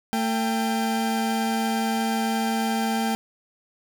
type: tone pair together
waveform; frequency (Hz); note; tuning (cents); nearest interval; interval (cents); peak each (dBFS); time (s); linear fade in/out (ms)
40% pulse; 224.5 / 790; A3 / G5; +35 / +13; octave + minor seventh; 2178; -23 / -26; 0.13-3.15; 0
effects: none